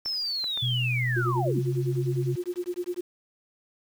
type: linear sweep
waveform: sine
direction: down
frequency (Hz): 5380 to 146.3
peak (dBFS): -27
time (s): 0.05-1.6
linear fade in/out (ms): 10
type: clicks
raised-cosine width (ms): 0.5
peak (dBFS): -25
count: 3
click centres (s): 0.059 / 0.442 / 0.575
type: tone with pitch glide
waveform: sine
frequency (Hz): 123.47 to 133.1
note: B2 to C3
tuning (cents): 0 to +30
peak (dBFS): -25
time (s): 0.62-2.36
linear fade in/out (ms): 10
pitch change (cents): +130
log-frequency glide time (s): 1.24-1.49
type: tone with tremolo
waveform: sine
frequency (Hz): 355.3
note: F4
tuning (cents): +30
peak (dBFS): -25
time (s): 1.16-3.01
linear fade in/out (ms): 10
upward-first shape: sine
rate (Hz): 9.9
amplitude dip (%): 100
effects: 8-bit